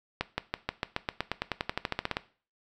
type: accelerating click train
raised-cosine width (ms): 0.3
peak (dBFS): -12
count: 20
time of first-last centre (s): 0.21-2.169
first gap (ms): 170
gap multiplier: 0.94
effects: noise-tail reverb RT60 0.4 s tail -17 dB re dry